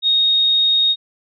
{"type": "tone", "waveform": "sine", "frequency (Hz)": 3729, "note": "A#7", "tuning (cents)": 0, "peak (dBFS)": -12, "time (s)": [0.02, 0.96], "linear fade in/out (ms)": 50, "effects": []}